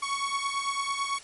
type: beating tone pair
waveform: sawtooth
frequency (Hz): 1108.7 / 1117.7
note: C#6 / C#6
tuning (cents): 0 / +14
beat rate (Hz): 9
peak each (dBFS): -27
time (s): 0.02-1.19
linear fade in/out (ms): 10
effects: white hiss -48 dBFS RMS until 1.23 s + MP3 48 kbps